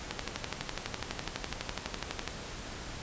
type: click train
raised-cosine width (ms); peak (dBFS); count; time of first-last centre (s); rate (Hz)
0.2; -15; 27; 0.11-2.277; 12
effects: pink hiss -42 dBFS RMS until 3.02 s + resampled to 16000 Hz